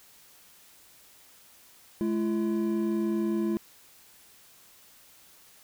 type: tone pair together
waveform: triangle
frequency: 213.1 / 338.3 Hz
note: G#3 / E4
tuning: +45 / +45 cents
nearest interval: minor sixth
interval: 800 cents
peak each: -26 dBFS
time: 2.01-3.57 s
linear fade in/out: 0 ms
effects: white hiss -56 dBFS RMS until 5.63 s